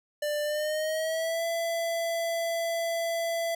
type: tone with pitch glide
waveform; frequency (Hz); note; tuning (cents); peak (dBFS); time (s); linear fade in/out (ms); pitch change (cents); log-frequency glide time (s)
square; 593 to 669.5; D5 to E5; +17 to +27; -28; 0.22-3.55; 5; +210; 0.43-1.45
effects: none